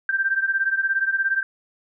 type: beating tone pair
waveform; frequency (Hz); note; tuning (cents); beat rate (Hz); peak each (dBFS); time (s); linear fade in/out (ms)
sine; 1568 / 1585; G6 / G6; 0 / +19; 17; -21 / -24; 0.09-1.43; 2
effects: none